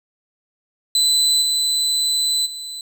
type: tone with level steps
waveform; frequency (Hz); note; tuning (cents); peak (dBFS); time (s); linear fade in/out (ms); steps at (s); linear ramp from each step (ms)
30% pulse; 4012; B7; +26; -11 / -14 / -26; 0.95-2.81; 2; 1.41 / 2.45; 20
effects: none